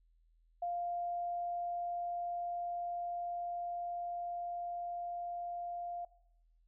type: tone with level ramp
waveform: sine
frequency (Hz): 698.5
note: F5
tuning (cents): 0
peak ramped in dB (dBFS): -34 to -38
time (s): 0.62-6.05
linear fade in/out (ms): 5
effects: noise-tail reverb RT60 0.8 s tail -20 dB re dry + added 41 Hz sine -66 dBFS peak until 6.67 s